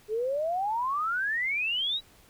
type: exponential sweep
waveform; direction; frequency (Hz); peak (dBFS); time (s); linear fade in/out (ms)
sine; up; 415.3 to 3951; -26; 0.08-2.01; 50
effects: pink hiss -58 dBFS RMS until 2.29 s